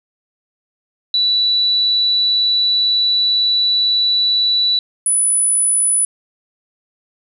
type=tone pair in turn; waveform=sine; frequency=3951 / 9956 Hz; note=B7 / D#9; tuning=0 / 0 cents; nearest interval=octave + major third; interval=1600 cents; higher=second; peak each=-12 / -12 dBFS; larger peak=neither; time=1.14-4.79 / 5.06-6.05 s; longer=first; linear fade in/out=2 ms; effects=none